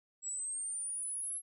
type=exponential sweep; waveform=sine; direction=up; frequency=7670 to 11175 Hz; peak=-36 dBFS; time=0.22-1.42 s; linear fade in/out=50 ms; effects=none